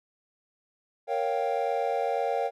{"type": "chord", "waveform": "triangle", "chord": "G half-diminished seventh", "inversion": "first", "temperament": "equal with one note detuned", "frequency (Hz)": [466.2, 554.4, 702.1, 784], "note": ["Bb4", "Db5", "F5", "G5"], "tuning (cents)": [0, 0, 9, 0], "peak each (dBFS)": -29, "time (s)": [1.07, 2.51], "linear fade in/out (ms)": 50, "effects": []}